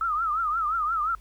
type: tone with vibrato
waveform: sine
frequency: 1280 Hz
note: D#6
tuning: 49 cents sharp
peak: -23 dBFS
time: 0.01-1.15 s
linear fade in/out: 2 ms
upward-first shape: triangle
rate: 5.7 Hz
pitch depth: 150 cents each way
effects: added 50 Hz sine -46 dBFS peak until 1.2 s + pink hiss -60 dBFS RMS until 1.2 s